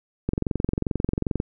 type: click train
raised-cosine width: 3 ms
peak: -10 dBFS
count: 26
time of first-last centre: 0.29-1.401 s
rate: 22.5 Hz
effects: none